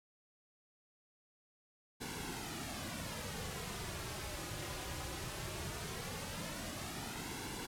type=noise with flanger; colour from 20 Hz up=pink; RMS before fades=-43 dBFS; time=2-7.67 s; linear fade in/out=20 ms; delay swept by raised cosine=1.6 to 4.5 ms; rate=0.18 Hz; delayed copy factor=-0.6; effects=low-pass 12000 Hz 12 dB/octave